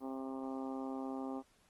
harmonic tone, 132.9 Hz, C3, 27 cents sharp, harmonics 2 / 3 / 4 / 5 / 6 / 7 / 8 / 9, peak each -40 / -48 / -49 / -52 / -48 / -55 / -55 / -55 dBFS, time 0-1.43 s, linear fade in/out 50 ms, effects pink hiss -70 dBFS RMS until 1.69 s + Opus 24 kbps

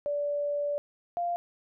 sine tone pair in turn, 580 / 695.8 Hz, D5 / F5, -22 / -7 cents, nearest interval minor third, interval 315 cents, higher second, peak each -27 dBFS, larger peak neither, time 0.06-0.78 / 1.17-1.36 s, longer first, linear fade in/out 0 ms, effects none

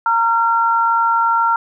sine tone pair together, 923 / 1371 Hz, A#5 / F6, -17 / -32 cents, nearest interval perfect fifth, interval 685 cents, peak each -15 dBFS, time 0.06-1.56 s, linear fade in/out 2 ms, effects none

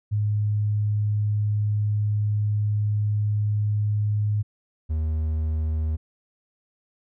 sine / triangle tone pair in turn, 104.8 / 78.51 Hz, G#2 / D#2, +16 / +16 cents, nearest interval perfect fourth, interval 500 cents, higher first, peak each -20 dBFS, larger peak neither, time 0.11-4.43 / 4.89-5.97 s, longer first, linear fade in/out 20 ms, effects none

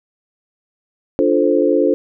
sine chord, D minor seventh, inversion none, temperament equal, 293.7 / 349.2 / 440 / 523.3 Hz, D4 / F4 / A4 / C5, 0 / 0 / 0 / 0 cents, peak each -17 dBFS, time 1.19-1.94 s, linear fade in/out 0 ms, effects none

